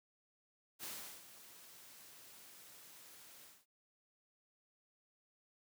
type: noise with ADSR envelope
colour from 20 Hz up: white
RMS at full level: -45 dBFS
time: 0.79-3.66 s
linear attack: 46 ms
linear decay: 380 ms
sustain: -13 dB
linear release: 220 ms
effects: high-pass 100 Hz 12 dB/octave